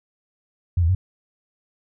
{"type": "tone with pitch steps", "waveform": "sine", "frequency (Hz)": [88.1, 82, 93.2], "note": ["F2", "E2", "F#2"], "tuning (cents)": [16, -9, 13], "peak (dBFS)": -15, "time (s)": [0.77, 0.95], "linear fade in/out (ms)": 5, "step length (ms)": 60, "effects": []}